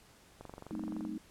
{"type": "click train", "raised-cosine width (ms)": 1, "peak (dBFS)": -32, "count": 16, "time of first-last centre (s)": [0.41, 1.051], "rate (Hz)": 23.4}
{"type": "chord", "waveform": "sine", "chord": "F# diminished seventh", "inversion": "none", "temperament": "equal with one note detuned", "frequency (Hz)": [188.88, 220, 261.6, 311.1], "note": ["F#3", "A3", "C4", "Eb4"], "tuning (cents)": [36, 0, 0, 0], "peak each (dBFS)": [-46, -41, -46, -40], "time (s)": [0.71, 1.18], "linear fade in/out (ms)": 2}
{"effects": ["pink hiss -61 dBFS RMS until 1.3 s", "low-pass 12000 Hz 12 dB/octave"]}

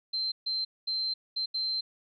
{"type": "tone bursts at uneven times", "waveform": "sine", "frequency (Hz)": 4118, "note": "C8", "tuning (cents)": -28, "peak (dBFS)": -28, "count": 5, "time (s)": [[0.13, 0.32], [0.46, 0.65], [0.87, 1.14], [1.36, 1.46], [1.54, 1.81]], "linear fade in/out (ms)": 10, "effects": []}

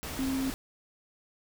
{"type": "tone in noise", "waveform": "sine", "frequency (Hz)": 266, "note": "C4", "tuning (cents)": 29, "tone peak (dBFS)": -28, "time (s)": [0.19, 0.5], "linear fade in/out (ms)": 0, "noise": "pink", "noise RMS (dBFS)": -38, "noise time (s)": [0.03, 0.54], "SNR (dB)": 7, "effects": []}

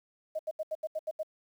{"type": "tone bursts", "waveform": "sine", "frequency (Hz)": 627, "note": "D#5", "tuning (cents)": 13, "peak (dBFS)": -30, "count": 8, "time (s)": [0.35, 1.232], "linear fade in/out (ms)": 10, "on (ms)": 42, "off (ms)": 78, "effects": ["10-bit"]}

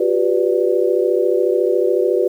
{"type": "chord", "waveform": "sine", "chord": "G dominant seventh", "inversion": "third", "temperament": "equal with one note detuned", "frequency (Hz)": [358, 392, 493.9, 587.3], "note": ["F4", "G4", "B4", "D5"], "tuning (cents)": [43, 0, 0, 0], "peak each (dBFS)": [-18, -18, -18, -23], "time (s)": [0, 2.28], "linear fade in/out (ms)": 5, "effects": ["8-bit"]}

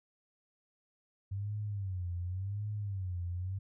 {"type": "tone with vibrato", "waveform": "sine", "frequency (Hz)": 96, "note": "G2", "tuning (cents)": -36, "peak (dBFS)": -34, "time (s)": [1.31, 3.59], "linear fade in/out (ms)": 10, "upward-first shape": "sine", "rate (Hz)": 0.9, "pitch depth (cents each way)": 160, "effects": []}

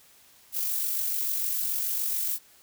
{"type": "noise with amplitude modulation", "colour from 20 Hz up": "violet", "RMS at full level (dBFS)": -27, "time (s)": [0.52, 2.39], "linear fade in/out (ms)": 50, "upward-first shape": "sine", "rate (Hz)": 46.9, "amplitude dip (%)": 35, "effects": ["white hiss -57 dBFS RMS until 2.62 s"]}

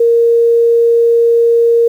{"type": "tone", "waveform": "sine", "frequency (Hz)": 466.2, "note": "A#4", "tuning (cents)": 0, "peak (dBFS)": -6, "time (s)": [0, 1.88], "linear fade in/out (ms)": 5, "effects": ["7-bit"]}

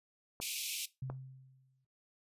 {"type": "clicks", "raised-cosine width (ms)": 1, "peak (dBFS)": -28, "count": 2, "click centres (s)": [0.401, 1.1]}
{"type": "high-pass noise", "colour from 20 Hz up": "pink", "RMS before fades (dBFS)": -39, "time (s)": [0.41, 0.86], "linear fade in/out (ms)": 10, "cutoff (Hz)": 2300, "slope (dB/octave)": 96}
{"type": "tone with exponential decay", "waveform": "sine", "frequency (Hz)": 131.5, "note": "C3", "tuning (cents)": 9, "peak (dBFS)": -36, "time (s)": [1.02, 1.85], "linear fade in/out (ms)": 5, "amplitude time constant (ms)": 180}
{"effects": ["noise-tail reverb RT60 0.2 s tail -17 dB re dry", "resampled to 32000 Hz"]}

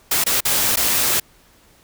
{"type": "noise with dropouts", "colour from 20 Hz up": "white", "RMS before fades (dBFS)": -18, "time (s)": [0.11, 1.2], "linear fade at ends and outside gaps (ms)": 5, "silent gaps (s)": [[0.24, 0.263], [0.406, 0.451], [0.759, 0.77]], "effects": ["pink hiss -53 dBFS RMS until 1.83 s"]}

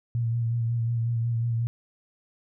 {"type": "tone with vibrato", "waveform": "sine", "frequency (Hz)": 116.54, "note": "A#2", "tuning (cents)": 0, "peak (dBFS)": -23, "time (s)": [0.15, 1.67], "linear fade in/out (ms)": 0, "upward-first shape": "sine", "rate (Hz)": 5.5, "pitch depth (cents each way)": 32, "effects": []}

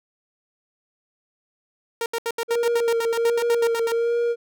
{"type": "tone bursts", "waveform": "sawtooth", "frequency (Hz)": 463.4, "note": "A#4", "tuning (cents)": -10, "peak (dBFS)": -19, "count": 16, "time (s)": [2.01, 3.92], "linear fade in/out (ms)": 2, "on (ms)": 50, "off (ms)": 74}
{"type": "tone with vibrato", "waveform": "triangle", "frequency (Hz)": 466.2, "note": "A#4", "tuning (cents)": 0, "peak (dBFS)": -17, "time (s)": [2.48, 4.36], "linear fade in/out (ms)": 50, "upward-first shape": "sine", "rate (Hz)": 1.3, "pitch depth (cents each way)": 25}
{"effects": []}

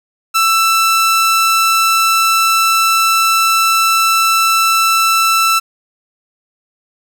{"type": "tone", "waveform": "sawtooth", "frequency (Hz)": 1328, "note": "E6", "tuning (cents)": 12, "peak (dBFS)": -6, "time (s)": [0.34, 5.6], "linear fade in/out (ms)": 20, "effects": []}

